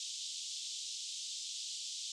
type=band-pass noise; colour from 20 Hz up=pink; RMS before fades=-43 dBFS; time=0-2.12 s; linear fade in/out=2 ms; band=3200 to 7900 Hz; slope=48 dB/octave; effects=none